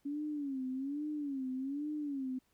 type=tone with vibrato; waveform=sine; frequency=279 Hz; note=C#4; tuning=11 cents sharp; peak=-35 dBFS; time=0.05-2.39 s; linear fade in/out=10 ms; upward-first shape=sine; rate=1.2 Hz; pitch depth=140 cents each way; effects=pink hiss -75 dBFS RMS until 2.53 s